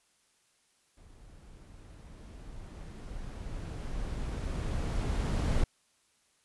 brown noise with level ramp, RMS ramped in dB -55 to -27 dBFS, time 0.97-5.64 s, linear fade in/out 5 ms, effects white hiss -70 dBFS RMS until 6.44 s + resampled to 24000 Hz

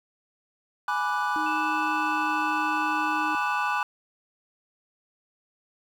triangle chord, G# half-diminished seventh, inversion none, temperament equal with one note detuned, 835.4 / 987.8 / 1174.7 / 1480 Hz, G#5 / B5 / D6 / F#6, +10 / 0 / 0 / 0 cents, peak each -28 dBFS, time 0.88-3.83 s, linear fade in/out 2 ms
sine tone with pitch glide, 310.4 to 308.4 Hz, D#4 to D#4, -4 to -15 cents, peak -32 dBFS, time 1.36-3.35 s, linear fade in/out 0 ms, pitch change -11 cents, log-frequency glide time 1.82-2.09 s
sine tone, 2637 Hz, E7, in tune, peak -34 dBFS, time 1.46-3.83 s, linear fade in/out 2 ms
effects 9-bit

